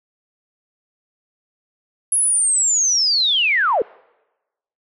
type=linear sweep; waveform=sine; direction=down; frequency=10760 to 388.6 Hz; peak=-14 dBFS; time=2.12-3.82 s; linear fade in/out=2 ms; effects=noise-tail reverb RT60 1.0 s tail -25 dB re dry